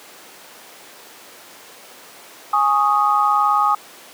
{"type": "chord", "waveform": "sine", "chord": "Ab suspended fourth", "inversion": "none", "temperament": "just", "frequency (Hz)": [830.6, 1107.5, 1245.9], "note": ["Ab5", "Db6", "Eb6"], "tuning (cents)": [0, -2, 2], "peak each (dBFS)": [-18, -21, -16], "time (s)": [2.53, 3.75], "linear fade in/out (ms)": 5, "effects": ["pink hiss -41 dBFS RMS until 4.13 s", "high-pass 400 Hz 12 dB/octave"]}